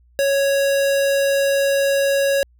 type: tone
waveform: square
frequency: 554 Hz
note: C#5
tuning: 1 cent flat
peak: -16 dBFS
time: 0.19-2.43 s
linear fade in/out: 0 ms
effects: added 60 Hz sine -51 dBFS peak until 2.59 s